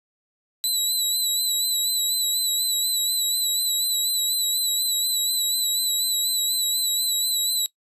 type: tone with vibrato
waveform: 20% pulse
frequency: 3951 Hz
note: B7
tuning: in tune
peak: -15 dBFS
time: 0.64-7.66 s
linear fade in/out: 0 ms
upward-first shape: sine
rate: 4.1 Hz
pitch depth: 45 cents each way
effects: noise-tail reverb RT60 0.1 s tail -20 dB re dry + resampled to 32000 Hz